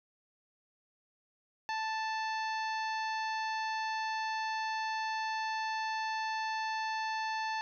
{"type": "harmonic tone", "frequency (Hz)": 880, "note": "A5", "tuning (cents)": 0, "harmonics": [1, 2, 3, 4, 5, 6, 7], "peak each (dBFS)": [-34, -39, -44, -51, -46, -55, -55], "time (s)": [1.69, 7.61], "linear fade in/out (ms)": 0, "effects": []}